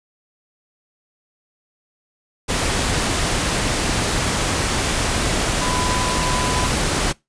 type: tone in noise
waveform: sine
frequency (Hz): 1000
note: B5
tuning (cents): +21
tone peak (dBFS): -25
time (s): 5.6-6.68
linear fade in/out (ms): 20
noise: pink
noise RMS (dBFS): -20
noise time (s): 2.48-7.13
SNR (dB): -8
effects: noise-tail reverb RT60 0.2 s tail -23 dB re dry + resampled to 22050 Hz